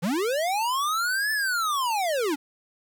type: linear two-way sweep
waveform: square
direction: up then down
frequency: 151.2 to 1760 to 264.8 Hz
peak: -24 dBFS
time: 0.02-2.36 s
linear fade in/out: 20 ms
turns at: 1.32 s
effects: 9-bit